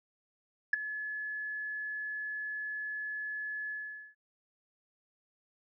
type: tone with ADSR envelope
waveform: sine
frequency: 1710 Hz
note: A6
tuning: 50 cents flat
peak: -19 dBFS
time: 0.73-4.15 s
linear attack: 5 ms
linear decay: 12 ms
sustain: -16 dB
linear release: 450 ms
effects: tanh soft clip ceiling -17 dBFS